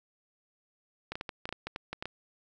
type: clicks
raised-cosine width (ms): 0.3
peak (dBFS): -20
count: 12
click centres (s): 1.12 / 1.155 / 1.211 / 1.292 / 1.455 / 1.491 / 1.526 / 1.67 / 1.761 / 1.93 / 2.025 / 2.056
effects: none